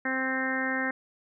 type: harmonic tone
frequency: 262 Hz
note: C4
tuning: 2 cents sharp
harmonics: 1 / 2 / 3 / 4 / 5 / 6 / 7 / 8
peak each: -32 / -36 / -38 / -40 / -40 / -33 / -31 / -39 dBFS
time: 0.05-0.91 s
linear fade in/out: 5 ms
effects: none